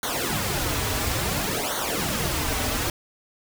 pink noise with flanger, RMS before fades -26 dBFS, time 0.03-2.9 s, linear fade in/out 2 ms, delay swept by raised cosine 0.39 to 5.79 ms, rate 0.58 Hz, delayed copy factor -0.85, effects none

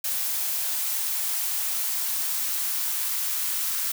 blue noise with high-pass filter sweep, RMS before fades -27 dBFS, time 0.04-3.92 s, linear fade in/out 5 ms, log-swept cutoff 570 to 1100 Hz, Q 1.5, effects none

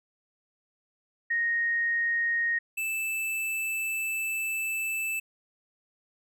sine / square tone pair in turn, 1864.7 / 2637 Hz, A#6 / E7, 0 / 0 cents, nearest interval tritone, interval 600 cents, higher second, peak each -24 / -29 dBFS, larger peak first, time 1.3-2.59 / 2.77-5.2 s, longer second, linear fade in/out 10 ms, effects none

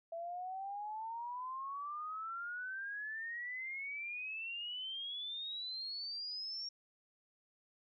sine exponential sweep, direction up, 661 to 5580 Hz, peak -40 dBFS, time 0.12-6.69 s, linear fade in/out 5 ms, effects none

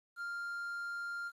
triangle tone with quantisation, 1396.9 Hz, F6, in tune, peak -36 dBFS, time 0.16-1.32 s, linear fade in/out 50 ms, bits 11, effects resampled to 32000 Hz

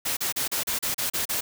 white noise bursts, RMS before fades -27 dBFS, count 9, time 0.05-1.41 s, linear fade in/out 10 ms, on 120 ms, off 35 ms, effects none

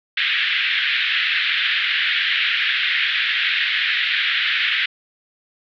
pink band-pass noise, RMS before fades -20 dBFS, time 0.17-4.86 s, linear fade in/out 5 ms, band 1600 to 3700 Hz, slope 48 dB/octave, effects none

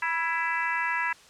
harmonic tone with a mistuned harmonic, 332.5 Hz, E4, 15 cents sharp, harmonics 3 / 4 / 5 / 6 / 7 / 8, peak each -30 / -36 / -30 / -31 / -38 / -36 dBFS, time 0.02-1.13 s, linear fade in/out 5 ms, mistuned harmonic 3, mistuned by -33 cents, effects white hiss -53 dBFS RMS until 1.29 s + low-pass 7000 Hz 12 dB/octave

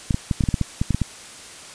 clicks, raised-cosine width 5 ms, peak -7 dBFS, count 12, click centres 0.108 / 0.144 / 0.312 / 0.408 / 0.438 / 0.488 / 0.542 / 0.613 / 0.815 / 0.907 / 0.946 / 1.017 s, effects white hiss -40 dBFS RMS until 1.74 s + resampled to 22050 Hz

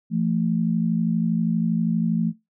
sine tone pair together, 170.6 / 223.1 Hz, F3 / A3, -40 / +24 cents, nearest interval perfect fourth, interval 464 cents, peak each -22 / -22 dBFS, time 0.1-2.33 s, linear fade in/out 50 ms, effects noise-tail reverb RT60 0.2 s tail -20 dB re dry

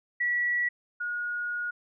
sine tone pair in turn, 1939 / 1442.8 Hz, B6 / F#6, -32 / -44 cents, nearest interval perfect fourth, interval 512 cents, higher first, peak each -24 / -29 dBFS, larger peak first, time 0.2-0.69 / 1-1.71 s, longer second, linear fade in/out 10 ms, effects none

